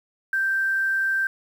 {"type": "tone with quantisation", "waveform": "sine", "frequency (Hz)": 1568, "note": "G6", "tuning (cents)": 0, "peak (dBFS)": -20, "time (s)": [0.33, 1.27], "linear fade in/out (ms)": 2, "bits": 8, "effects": []}